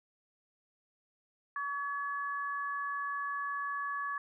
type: tone pair together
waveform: sine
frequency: 1134.6 / 1700 Hz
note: C#6 / G#6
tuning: +40 / +40 cents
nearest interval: perfect fifth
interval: 700 cents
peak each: -35 / -38 dBFS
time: 1.56-4.18 s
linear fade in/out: 2 ms
effects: none